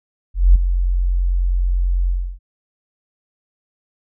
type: tone with ADSR envelope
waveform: sine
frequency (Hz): 44.63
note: F1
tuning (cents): +38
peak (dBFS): -4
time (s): 0.34-2.39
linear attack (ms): 210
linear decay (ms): 12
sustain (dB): -10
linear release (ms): 310
effects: none